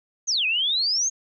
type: exponential two-way sweep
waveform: sine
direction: down then up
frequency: 6645 to 2468 to 6645 Hz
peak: -20 dBFS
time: 0.27-1.1 s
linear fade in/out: 20 ms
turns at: 0.46 s
effects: none